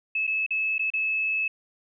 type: tone with dropouts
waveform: sine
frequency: 2599 Hz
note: E7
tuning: 25 cents flat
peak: -23 dBFS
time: 0.15-1.48 s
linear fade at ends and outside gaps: 5 ms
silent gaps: 0.269-0.275 / 0.464-0.506 / 0.782-0.793 / 0.903-0.936 s
effects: none